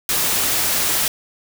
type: noise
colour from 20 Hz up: white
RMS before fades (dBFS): -19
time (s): 0.09-1.08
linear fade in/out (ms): 2
effects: none